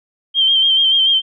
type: tone with vibrato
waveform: sine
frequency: 3160 Hz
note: G7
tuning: 13 cents sharp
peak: -10 dBFS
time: 0.34-1.22 s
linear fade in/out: 50 ms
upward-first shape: sine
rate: 6.9 Hz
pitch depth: 42 cents each way
effects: none